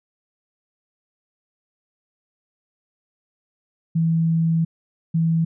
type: tone pair in turn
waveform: sine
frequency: 163.9 / 163.9 Hz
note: E3 / E3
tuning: -10 / -10 cents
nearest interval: unison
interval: 0 cents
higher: neither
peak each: -16 dBFS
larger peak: neither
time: 3.95-4.65 / 5.14-5.45 s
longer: first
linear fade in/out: 10 ms
effects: none